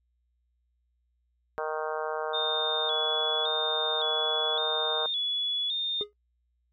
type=harmonic tone; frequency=155.56 Hz; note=D#3; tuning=in tune; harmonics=3 / 4 / 5 / 6 / 7 / 8 / 9 / 10; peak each=-33 / -35 / -37 / -39 / -40 / -41 / -42 / -43 dBFS; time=1.58-5.06 s; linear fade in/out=0 ms
type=tone with vibrato; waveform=sine; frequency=3520 Hz; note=A7; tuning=in tune; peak=-27 dBFS; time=2.33-6.04 s; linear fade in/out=20 ms; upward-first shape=square; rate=0.89 Hz; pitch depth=58 cents each way
type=tone with exponential decay; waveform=triangle; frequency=415.3 Hz; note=G#4; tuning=in tune; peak=-26 dBFS; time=6.01-6.13 s; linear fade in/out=0 ms; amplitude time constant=24 ms
effects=noise-tail reverb RT60 0.1 s tail -18 dB re dry + added 60 Hz sine -70 dBFS peak until 6.72 s